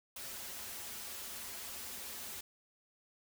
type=noise with comb filter; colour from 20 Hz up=white; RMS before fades=-45 dBFS; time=0.16-2.41 s; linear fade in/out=5 ms; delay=6.5 ms; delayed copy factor=-0.7; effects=none